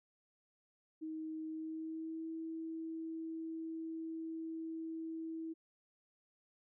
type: tone with pitch glide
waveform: sine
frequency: 315.7 to 324.2 Hz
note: D#4 to E4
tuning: +25 to -29 cents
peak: -40 dBFS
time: 1.01-5.54 s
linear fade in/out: 20 ms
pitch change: +46 cents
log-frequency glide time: 1.47-2.29 s
effects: none